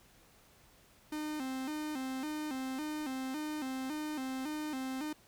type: tone with vibrato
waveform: 45% pulse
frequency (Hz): 282.5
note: C#4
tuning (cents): +33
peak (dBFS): -36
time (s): 1.12-5.13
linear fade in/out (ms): 5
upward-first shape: square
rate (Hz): 1.8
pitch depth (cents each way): 130
effects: pink hiss -63 dBFS RMS until 5.27 s